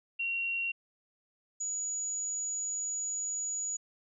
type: tone pair in turn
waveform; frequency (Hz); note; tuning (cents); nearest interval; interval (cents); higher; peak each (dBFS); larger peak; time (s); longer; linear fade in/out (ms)
sine; 2745 / 6849; F7 / A8; -31 / -48; octave + major third; 1583; second; -30 / -32; first; 0.19-0.72 / 1.6-3.77; second; 10
effects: none